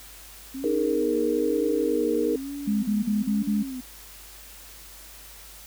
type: tone with vibrato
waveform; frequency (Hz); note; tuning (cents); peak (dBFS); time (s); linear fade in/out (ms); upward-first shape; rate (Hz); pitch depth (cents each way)
sine; 261.6; C4; 0; -31; 0.54-3.81; 10; sine; 1.1; 150
type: chord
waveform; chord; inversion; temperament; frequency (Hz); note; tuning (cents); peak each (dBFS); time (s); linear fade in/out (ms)
sine; D# suspended fourth; none; equal; 311.1 / 415.3 / 466.2; D#4 / G#4 / A#4; 0 / 0 / 0; -26 / -27 / -25; 0.64-2.36; 2
type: tone bursts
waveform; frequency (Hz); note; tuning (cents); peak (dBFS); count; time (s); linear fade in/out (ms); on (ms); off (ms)
sine; 209; G#3; +11; -21; 5; 2.67-3.63; 10; 160; 40
effects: added 50 Hz sine -50 dBFS peak until 5.66 s + white hiss -46 dBFS RMS until 5.66 s